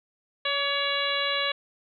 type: harmonic tone with a mistuned harmonic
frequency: 563 Hz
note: C#5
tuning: 27 cents sharp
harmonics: 1 / 2 / 3 / 4 / 5 / 6 / 7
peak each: -32 / -32 / -32 / -32 / -32 / -32 / -32 dBFS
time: 0.45-1.52 s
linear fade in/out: 5 ms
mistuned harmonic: 2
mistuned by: +22 cents
effects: none